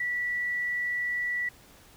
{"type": "tone", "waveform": "sine", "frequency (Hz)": 1950, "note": "B6", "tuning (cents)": -23, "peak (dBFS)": -27, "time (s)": [0, 1.49], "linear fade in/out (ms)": 5, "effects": ["pink hiss -55 dBFS RMS until 1.96 s"]}